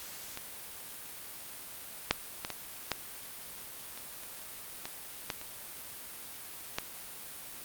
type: clicks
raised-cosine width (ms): 0.2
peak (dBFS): -21 / -6 / -16 / -18 / -11 / -28 / -30 / -20 / -14 / -27 / -13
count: 11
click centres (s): 0.374 / 2.11 / 2.449 / 2.503 / 2.917 / 3.976 / 4.235 / 4.855 / 5.302 / 5.414 / 6.785
effects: white hiss -45 dBFS RMS until 7.64 s + Opus 48 kbps